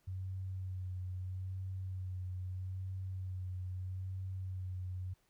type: tone with vibrato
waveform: sine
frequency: 93 Hz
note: F#2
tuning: 9 cents sharp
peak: -38 dBFS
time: 0.07-5.14 s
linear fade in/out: 10 ms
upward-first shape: sine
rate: 0.78 Hz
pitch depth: 25 cents each way
effects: pink hiss -75 dBFS RMS until 5.29 s